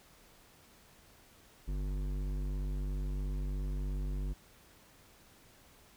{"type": "tone with hard clipping", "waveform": "sine", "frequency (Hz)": 48.51, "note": "G1", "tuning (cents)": -17, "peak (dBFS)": -35, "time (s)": [1.67, 4.34], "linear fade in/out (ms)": 20, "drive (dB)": 13, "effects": ["pink hiss -61 dBFS RMS until 5.96 s"]}